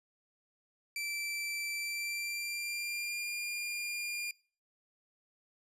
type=tone with pitch glide; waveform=sawtooth; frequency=2334 to 2407 Hz; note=D7 to D7; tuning=-11 to +42 cents; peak=-32 dBFS; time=0.96-4.31 s; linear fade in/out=2 ms; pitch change=+53 cents; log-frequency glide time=1.76-3.3 s; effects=noise-tail reverb RT60 0.4 s tail -24 dB re dry + resampled to 32000 Hz